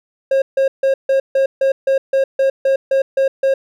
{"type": "tone bursts", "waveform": "triangle", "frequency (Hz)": 539, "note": "C#5", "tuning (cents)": -49, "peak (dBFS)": -9, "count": 13, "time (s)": [0.31, 3.54], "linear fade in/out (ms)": 5, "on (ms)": 110, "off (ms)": 150, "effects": []}